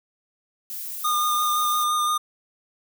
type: noise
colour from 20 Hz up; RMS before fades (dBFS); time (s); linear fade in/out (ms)
violet; -33; 0.7-1.84; 0
type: tone with vibrato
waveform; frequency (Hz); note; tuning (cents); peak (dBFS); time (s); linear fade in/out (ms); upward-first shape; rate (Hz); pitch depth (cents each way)
square; 1216; D#6; -40; -21; 1.04-2.18; 10; sine; 5.8; 15
effects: none